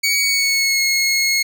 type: tone with pitch glide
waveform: 20% pulse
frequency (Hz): 2251 to 2169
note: C#7 to C#7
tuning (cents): +26 to -38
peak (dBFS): -10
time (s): 0.03-1.43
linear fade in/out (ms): 10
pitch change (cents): -64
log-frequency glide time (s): 0.19-0.81
effects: none